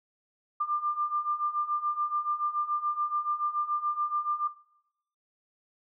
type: beating tone pair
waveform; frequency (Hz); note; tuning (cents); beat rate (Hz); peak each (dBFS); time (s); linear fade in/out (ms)
sine; 1190 / 1197; D6 / D6; +22 / +33; 7; -30 / -29; 0.6-4.48; 10
effects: noise-tail reverb RT60 0.8 s tail -20 dB re dry